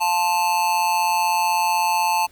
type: tone with amplitude modulation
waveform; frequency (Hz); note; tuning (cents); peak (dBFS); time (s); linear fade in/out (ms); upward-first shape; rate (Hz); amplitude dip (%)
square; 880; A5; 0; -15; 0-2.27; 20; sine; 176; 70
effects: pink hiss -54 dBFS RMS until 2.31 s